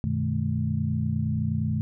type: tone cluster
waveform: sine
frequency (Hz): 94 / 122.4 / 153.5 / 215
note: F#2 / B2 / D#3 / A3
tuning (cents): +28 / -15 / -23 / -40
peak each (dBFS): -29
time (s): 0.04-1.81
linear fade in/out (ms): 0
effects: none